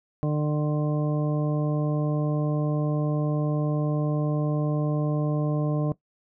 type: harmonic tone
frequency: 150 Hz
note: D3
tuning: 37 cents sharp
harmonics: 1 / 2 / 3 / 4 / 5 / 7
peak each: -23 / -29 / -33 / -33 / -41 / -41 dBFS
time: 0.23-5.92 s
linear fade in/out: 0 ms
effects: noise-tail reverb RT60 0.1 s tail -18 dB re dry